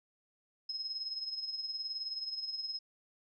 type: tone with tremolo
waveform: sine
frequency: 5140 Hz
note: E8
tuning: 45 cents flat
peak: -34 dBFS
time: 0.69-2.79 s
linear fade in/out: 5 ms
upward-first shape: sine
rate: 19 Hz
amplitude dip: 60%
effects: none